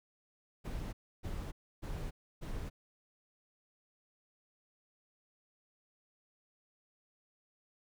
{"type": "noise bursts", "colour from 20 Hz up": "brown", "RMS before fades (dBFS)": -40, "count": 4, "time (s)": [0.64, 2.7], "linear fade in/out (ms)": 20, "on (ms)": 290, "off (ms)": 300, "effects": []}